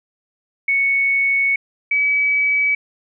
sine tone pair in turn, 2217 / 2283 Hz, C#7 / D7, 0 / -50 cents, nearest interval minor second, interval 50 cents, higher second, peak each -14 dBFS, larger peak neither, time 0.68-1.56 / 1.91-2.75 s, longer first, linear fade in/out 5 ms, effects none

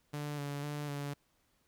sawtooth tone with vibrato, 145.1 Hz, D3, 21 cents flat, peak -33 dBFS, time 0.13-1.14 s, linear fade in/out 10 ms, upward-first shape square, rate 2 Hz, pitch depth 24 cents each way, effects pink hiss -74 dBFS RMS until 1.67 s

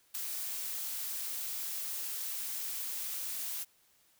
blue noise with ADSR envelope, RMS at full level -35 dBFS, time 0.14-3.65 s, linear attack 13 ms, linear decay 5 ms, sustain -3 dB, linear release 28 ms, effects white hiss -68 dBFS RMS until 4.19 s

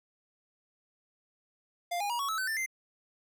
square tone with pitch steps, 698.5 / 816.4 / 954.2 / 1115.2 / 1303.4 / 1523.4 / 1780.6 / 2081 Hz, F5 / G#5 / A#5 / C#6 / E6 / G6 / A6 / C7, 0 / -30 / +40 / +10 / -20 / -50 / +20 / -10 cents, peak -31 dBFS, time 1.91-2.662 s, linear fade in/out 10 ms, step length 94 ms, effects none

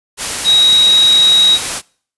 sine tone in noise, 3815 Hz, A#7, 39 cents sharp, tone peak -6 dBFS, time 0.44-1.59 s, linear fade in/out 50 ms, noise white, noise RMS -19 dBFS, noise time 0.17-1.82 s, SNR +10 dB, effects noise-tail reverb RT60 0.5 s tail -25 dB re dry + resampled to 24000 Hz

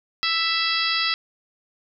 harmonic tone with a mistuned harmonic, 661 Hz, E5, 5 cents sharp, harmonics 2 / 3 / 4 / 5 / 6 / 7 / 8, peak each -28 / -28 / -28 / -28 / -28 / -28 / -28 dBFS, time 0.23-1.14 s, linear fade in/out 0 ms, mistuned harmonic 8, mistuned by -69 cents, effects none

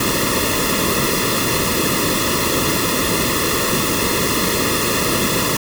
pink noise with comb filter, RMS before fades -18 dBFS, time 0-5.57 s, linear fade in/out 5 ms, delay 1.3 ms, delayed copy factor -0.95, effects none

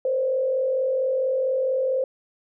sine tone with frequency modulation, 523.3 Hz, C5, in tune, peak -20 dBFS, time 0.05-2.04 s, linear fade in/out 2 ms, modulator 44.4 Hz, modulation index 0.6, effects none

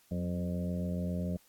harmonic tone with a mistuned harmonic, 87.31 Hz, F2, in tune, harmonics 1 / 2 / 3 / 4 / 5 / 6 / 7, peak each -37 / -33 / -44 / -50 / -48 / -45 / -44 dBFS, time 0.11-1.37 s, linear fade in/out 5 ms, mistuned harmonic 2, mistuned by +47 cents, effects white hiss -65 dBFS RMS until 1.48 s + AAC 64 kbps

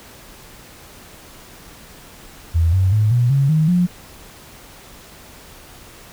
sine tone with pitch steps, 82.9 / 94.13 / 106.89 / 121.37 / 137.82 / 156.49 / 177.7 Hz, E2 / F#2 / A2 / B2 / C#3 / D#3 / F3, +10 / +30 / -50 / -30 / -10 / +10 / +30 cents, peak -12 dBFS, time 2.54-3.87 s, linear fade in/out 20 ms, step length 190 ms, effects pink hiss -42 dBFS RMS until 6.12 s

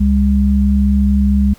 sine tone pair together, 69 / 202.3 Hz, C#2 / G#3, -7 / -45 cents, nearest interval octave + perfect fifth, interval 1862 cents, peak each -12 dBFS, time 0-1.54 s, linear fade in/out 10 ms, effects pink hiss -46 dBFS RMS until 1.58 s

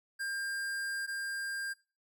square tone pair in turn, 1600 / 1600 Hz, G6 / G6, +35 / +35 cents, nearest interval unison, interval 0 cents, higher neither, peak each -35 / -36 dBFS, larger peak first, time 0.19-1.07 / 1.07-1.74 s, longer first, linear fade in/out 20 ms, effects noise-tail reverb RT60 0.3 s tail -19 dB re dry

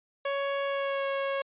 sawtooth tone with pitch glide, 557 to 549.6 Hz, C#5 to C#5, +8 to -15 cents, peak -24 dBFS, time 0.25-1.42 s, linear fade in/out 5 ms, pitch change -23 cents, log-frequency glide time 0.65-1.07 s, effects resampled to 8000 Hz

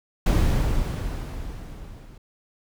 brown noise with level ramp, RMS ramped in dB -17 to -44 dBFS, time 0.26-2.18 s, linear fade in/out 5 ms, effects none

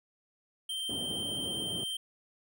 square tone with vibrato, 3136 Hz, G7, in tune, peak -34 dBFS, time 0.69-1.97 s, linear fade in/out 5 ms, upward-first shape sine, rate 19 Hz, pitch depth 9 cents each way
pink band-pass noise, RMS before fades -42 dBFS, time 0.89-1.84 s, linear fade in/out 5 ms, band 150 to 450 Hz, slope 12 dB/octave
effects none

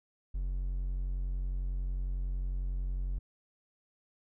triangle tone, 45.51 Hz, F#1, 28 cents flat, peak -29 dBFS, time 0.34-3.19 s, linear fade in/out 10 ms, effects none

